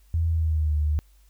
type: tone with pitch glide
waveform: sine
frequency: 82.41 to 75.14 Hz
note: E2 to D2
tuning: 0 to +40 cents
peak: -20 dBFS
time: 0.14-0.99 s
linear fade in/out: 0 ms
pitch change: -160 cents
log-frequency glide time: 0.29-0.76 s
effects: added 50 Hz sine -53 dBFS peak until 1.29 s + white hiss -65 dBFS RMS until 1.29 s